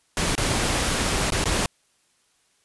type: noise with dropouts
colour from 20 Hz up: pink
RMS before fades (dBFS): -23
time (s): 0.17-1.66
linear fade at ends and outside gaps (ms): 1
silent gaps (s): 0.353-0.378 / 1.304-1.321 / 1.441-1.456
effects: white hiss -65 dBFS RMS until 2.64 s + resampled to 24000 Hz